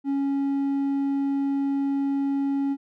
sine tone with hard clipping, 277.2 Hz, C#4, in tune, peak -23 dBFS, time 0.04-2.77 s, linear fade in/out 50 ms, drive 3 dB, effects none

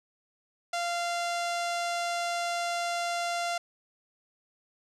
sawtooth tone with low-pass filter, 692 Hz, F5, 16 cents flat, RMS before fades -31 dBFS, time 0.73-3.58 s, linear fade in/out 5 ms, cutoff 7400 Hz, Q 1.2, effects none

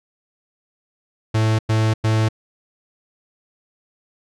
45% pulse tone bursts, 110 Hz, A2, in tune, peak -15 dBFS, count 3, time 1.34-2.288 s, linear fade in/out 10 ms, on 250 ms, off 99 ms, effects low-pass 7000 Hz 12 dB/octave

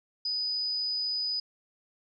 sine tone, 4978 Hz, D#8, in tune, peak -28 dBFS, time 0.25-1.4 s, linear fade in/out 5 ms, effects none

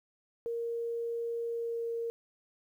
sine tone with pitch glide, 466.2 to 463.2 Hz, A#4 to A#4, 0 to -11 cents, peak -32 dBFS, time 0.46-2.1 s, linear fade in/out 0 ms, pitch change -11 cents, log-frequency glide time 1.46-1.9 s, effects 11-bit

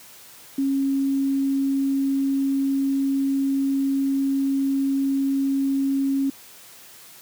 sine tone, 273.2 Hz, C#4, 25 cents flat, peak -19 dBFS, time 0.58-6.3 s, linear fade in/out 5 ms, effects white hiss -46 dBFS RMS until 7.21 s + high-pass 80 Hz 12 dB/octave

